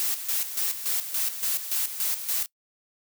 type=noise with tremolo; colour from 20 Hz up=blue; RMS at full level=-26 dBFS; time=0-2.46 s; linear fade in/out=0 ms; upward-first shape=square; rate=3.5 Hz; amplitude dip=65%; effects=noise-tail reverb RT60 0.1 s tail -22 dB re dry